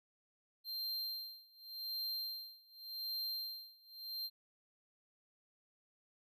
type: tone with tremolo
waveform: square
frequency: 4165 Hz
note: C8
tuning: 9 cents flat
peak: -38 dBFS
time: 0.64-4.3 s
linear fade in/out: 50 ms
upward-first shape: sine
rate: 0.87 Hz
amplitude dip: 95%
effects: none